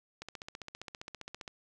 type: click train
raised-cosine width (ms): 0.2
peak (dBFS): -25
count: 20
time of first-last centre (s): 0.22-1.478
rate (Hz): 15.1
effects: none